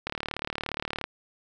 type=click train; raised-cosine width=0.3 ms; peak=-14 dBFS; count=37; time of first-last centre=0.07-1.04 s; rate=37.1 Hz; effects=none